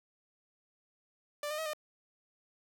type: tone with pitch steps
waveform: sawtooth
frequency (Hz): 589 / 608 / 637 / 608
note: D5 / D#5 / D#5 / D#5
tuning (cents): +5 / -40 / +41 / -40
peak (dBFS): -31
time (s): 1.43-1.734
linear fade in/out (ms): 2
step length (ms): 76
effects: none